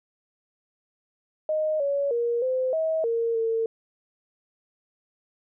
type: tone with pitch steps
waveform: sine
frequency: 620 / 563 / 472.3 / 515 / 640 / 461.4 / 452.2 Hz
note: D#5 / C#5 / A#4 / C5 / D#5 / A#4 / A4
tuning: -6 / +27 / +23 / -28 / +49 / -18 / +47 cents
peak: -22 dBFS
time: 1.49-3.66 s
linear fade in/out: 2 ms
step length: 310 ms
effects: none